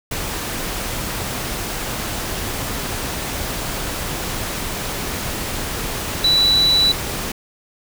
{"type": "tone in noise", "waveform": "sine", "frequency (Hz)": 3951, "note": "B7", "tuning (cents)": 0, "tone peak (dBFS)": -12, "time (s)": [6.24, 6.92], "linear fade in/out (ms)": 5, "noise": "pink", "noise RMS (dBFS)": -25, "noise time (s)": [0.11, 7.32], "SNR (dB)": 10, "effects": []}